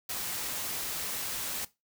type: noise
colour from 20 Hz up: white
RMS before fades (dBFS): -35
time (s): 0.09-1.65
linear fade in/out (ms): 5
effects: noise-tail reverb RT60 0.2 s tail -17 dB re dry